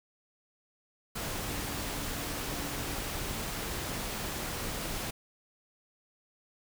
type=tone in noise; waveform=sine; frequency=287.1 Hz; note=D4; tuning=39 cents flat; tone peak=-45 dBFS; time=1.47-2.95 s; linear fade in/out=10 ms; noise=pink; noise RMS=-36 dBFS; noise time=1.15-5.11 s; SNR=-12 dB; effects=none